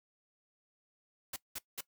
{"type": "noise bursts", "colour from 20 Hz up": "white", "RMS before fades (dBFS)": -40, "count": 3, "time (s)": [1.33, 1.809], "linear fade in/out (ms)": 5, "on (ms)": 33, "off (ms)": 190, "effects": ["noise-tail reverb RT60 0.1 s tail -19 dB re dry"]}